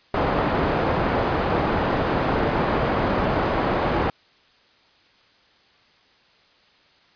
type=low-pass noise; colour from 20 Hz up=white; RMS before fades=-22 dBFS; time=0.14-4.1 s; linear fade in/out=2 ms; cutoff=860 Hz; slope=12 dB/octave; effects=white hiss -57 dBFS RMS until 7.15 s + resampled to 11025 Hz